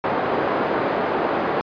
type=band-pass noise; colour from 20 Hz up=pink; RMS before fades=-22 dBFS; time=0.04-1.61 s; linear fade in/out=0 ms; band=350 to 1100 Hz; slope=12 dB/octave; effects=resampled to 11025 Hz